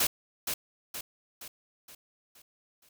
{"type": "noise with echo", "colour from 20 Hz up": "white", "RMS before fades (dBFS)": -26, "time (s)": [0, 0.07], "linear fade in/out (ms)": 5, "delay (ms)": 470, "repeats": 6, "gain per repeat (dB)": -6, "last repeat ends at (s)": 2.89, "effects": []}